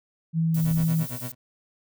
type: tone with vibrato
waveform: sine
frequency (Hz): 162.5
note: E3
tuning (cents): -24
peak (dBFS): -20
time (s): 0.33-1.06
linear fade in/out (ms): 50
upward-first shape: triangle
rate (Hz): 2.4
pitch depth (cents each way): 11
type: noise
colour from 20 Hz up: violet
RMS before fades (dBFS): -37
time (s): 0.54-1.32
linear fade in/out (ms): 5
type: tone with tremolo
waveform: 30% pulse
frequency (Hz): 123.9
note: B2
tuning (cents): +6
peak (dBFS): -28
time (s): 0.55-1.35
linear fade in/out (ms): 50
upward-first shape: sine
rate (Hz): 8.9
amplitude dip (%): 95
type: clicks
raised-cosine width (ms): 5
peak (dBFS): -27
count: 7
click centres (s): 0.643 / 0.673 / 0.712 / 0.742 / 0.774 / 0.805 / 0.836
effects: none